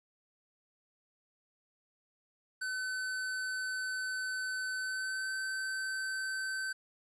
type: tone with pitch glide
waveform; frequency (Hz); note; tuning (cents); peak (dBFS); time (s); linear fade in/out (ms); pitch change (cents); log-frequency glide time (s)
square; 1518 to 1539.2; F#6 to G6; +44 to -32; -35; 2.61-6.73; 10; +24; 4.78-5.33
effects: resampled to 24000 Hz + 11-bit